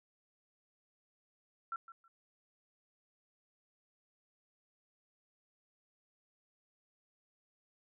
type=tone with echo; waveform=sine; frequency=1352 Hz; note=E6; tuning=43 cents sharp; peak=-36 dBFS; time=1.72-1.76 s; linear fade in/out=2 ms; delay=160 ms; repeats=2; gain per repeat=-14 dB; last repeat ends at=2.08 s; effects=none